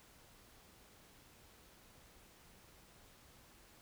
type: silence
effects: pink hiss -63 dBFS RMS until 3.81 s